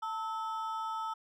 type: ring-modulated tone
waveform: triangle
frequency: 1096 Hz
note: C#6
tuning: 20 cents flat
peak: -29 dBFS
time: 0.02-1.14 s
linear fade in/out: 10 ms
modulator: 205 Hz
effects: none